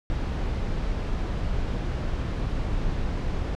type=noise; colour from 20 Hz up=brown; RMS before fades=-27 dBFS; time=0.1-3.55 s; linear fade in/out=0 ms; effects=low-pass 5000 Hz 12 dB/octave